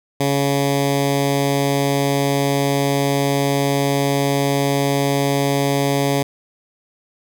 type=tone with notch filter; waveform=10% pulse; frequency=140 Hz; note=C#3; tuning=18 cents sharp; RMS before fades=-18 dBFS; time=0.2-6.23 s; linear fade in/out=5 ms; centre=1400 Hz; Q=1.3; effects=none